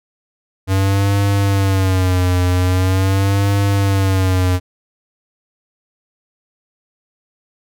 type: tone with vibrato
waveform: square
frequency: 95 Hz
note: F#2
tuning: 46 cents sharp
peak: -13 dBFS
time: 0.67-4.6 s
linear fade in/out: 50 ms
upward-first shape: sine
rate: 0.43 Hz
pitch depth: 91 cents each way
effects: none